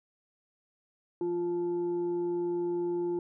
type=tone with frequency modulation; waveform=sine; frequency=349.2 Hz; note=F4; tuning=in tune; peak=-28 dBFS; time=1.21-3.19 s; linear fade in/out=2 ms; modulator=521 Hz; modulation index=0.31; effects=none